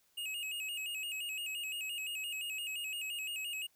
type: tone with vibrato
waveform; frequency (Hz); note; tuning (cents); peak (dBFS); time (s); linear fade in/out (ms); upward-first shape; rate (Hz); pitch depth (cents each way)
square; 2702; E7; +42; -38; 0.17-3.67; 10; square; 5.8; 93
effects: white hiss -72 dBFS RMS until 3.75 s